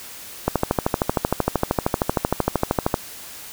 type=click train; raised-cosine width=1 ms; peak=-3 dBFS; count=33; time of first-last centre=0.48-2.942 s; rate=13 Hz; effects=white hiss -38 dBFS RMS until 3.52 s